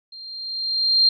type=tone with level ramp; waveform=sine; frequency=4186 Hz; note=C8; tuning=in tune; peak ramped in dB=-37 to -11 dBFS; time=0.12-1.09 s; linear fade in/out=5 ms; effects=none